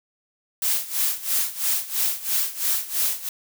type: noise with tremolo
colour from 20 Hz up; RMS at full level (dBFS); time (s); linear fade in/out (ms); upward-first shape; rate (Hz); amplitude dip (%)
blue; -21; 0.62-3.29; 2; sine; 3; 85
effects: none